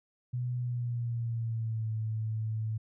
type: tone with pitch glide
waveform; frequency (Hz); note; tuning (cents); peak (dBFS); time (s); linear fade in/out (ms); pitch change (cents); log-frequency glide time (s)
sine; 123.47 to 110; B2 to A2; 0 to 0; -30; 0.33-2.78; 10; -200; 0.57-1.91
effects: none